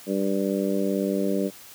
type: harmonic tone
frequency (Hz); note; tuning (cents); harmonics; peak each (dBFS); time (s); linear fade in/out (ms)
98; G2; 0; 2 / 3 / 4 / 5 / 6; -26 / -28 / -29 / -30 / -31; 0.06-1.51; 50
effects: white hiss -46 dBFS RMS until 1.74 s + high-pass 60 Hz 12 dB/octave